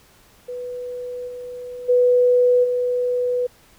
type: tone with level steps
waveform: sine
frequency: 493.9 Hz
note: B4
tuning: in tune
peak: -27 / -30 / -12 / -18 dBFS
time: 0.48-3.47 s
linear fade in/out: 10 ms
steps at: 1.27 / 1.88 / 2.63 s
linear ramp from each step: 20 ms
effects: pink hiss -53 dBFS RMS until 3.78 s